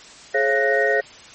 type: tone cluster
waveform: sine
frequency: 423.6 / 542 / 686 / 1488 / 1868 Hz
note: G#4 / C#5 / F5 / F#6 / A#6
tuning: +34 / -39 / -31 / +9 / +3 cents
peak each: -22 / -21 / -24 / -28 / -20 dBFS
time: 0.34-1.01 s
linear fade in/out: 10 ms
effects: white hiss -43 dBFS RMS until 1.34 s + MP3 32 kbps